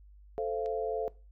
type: chord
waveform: sine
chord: F major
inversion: first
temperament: equal with one note detuned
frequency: 440 / 523.3 / 685.7 Hz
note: A4 / C5 / F5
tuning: 0 / 0 / -32 cents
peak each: -32 / -37 / -36 dBFS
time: 0.38-1.08 s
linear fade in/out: 0 ms
type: click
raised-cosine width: 0.2 ms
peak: -35 dBFS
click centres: 0.66 s
effects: noise-tail reverb RT60 0.3 s tail -19 dB re dry + added 50 Hz sine -52 dBFS peak until 1.31 s